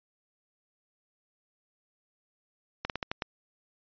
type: slowing click train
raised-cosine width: 0.3 ms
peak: -15 dBFS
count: 6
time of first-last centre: 2.85-3.221 s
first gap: 48 ms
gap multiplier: 1.22
effects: resampled to 11025 Hz